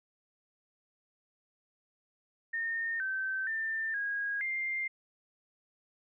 sine tone with pitch steps, 1829 / 1546 / 1790 / 1641 / 2103 Hz, A#6 / G6 / A6 / G#6 / C7, -33 / -24 / +29 / -21 / +8 cents, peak -31 dBFS, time 2.53-4.88 s, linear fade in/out 10 ms, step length 470 ms, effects none

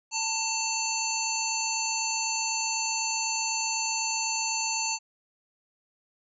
harmonic tone, 892 Hz, A5, 23 cents sharp, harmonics 1 / 3 / 5 / 7 / 8, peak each -33 / -33 / -33 / -33 / -33 dBFS, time 0.11-4.99 s, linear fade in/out 50 ms, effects none

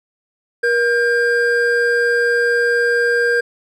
triangle tone pair together, 475.7 / 1600 Hz, A#4 / G6, +35 / +35 cents, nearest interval octave + major sixth, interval 2100 cents, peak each -14 dBFS, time 0.63-3.41 s, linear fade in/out 10 ms, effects none

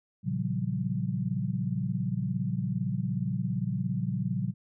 sine chord, G half-diminished seventh, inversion first, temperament equal with one note detuned, 116.54 / 138.59 / 174.61 / 191.96 Hz, Bb2 / Db3 / F3 / G3, 0 / 0 / 0 / -36 cents, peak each -33 dBFS, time 0.23-4.54 s, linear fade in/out 50 ms, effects none

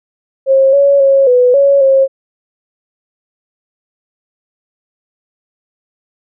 sine tone with pitch steps, 537 / 561 / 546 / 496.2 / 558 / 538 Hz, C5 / C#5 / C#5 / B4 / C#5 / C5, +45 / +21 / -26 / +8 / +11 / +48 cents, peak -5 dBFS, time 0.46-2.08 s, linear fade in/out 50 ms, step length 270 ms, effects none

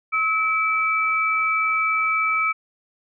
sine tone pair together, 1291.2 / 2312 Hz, E6 / D7, -36 / -28 cents, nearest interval minor seventh, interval 1008 cents, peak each -21 dBFS, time 0.12-2.53 s, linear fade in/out 20 ms, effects none

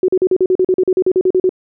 sine tone bursts, 370.5 Hz, F#4, 2 cents sharp, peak -9 dBFS, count 16, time 0.03-1.493 s, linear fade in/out 2 ms, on 53 ms, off 41 ms, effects none

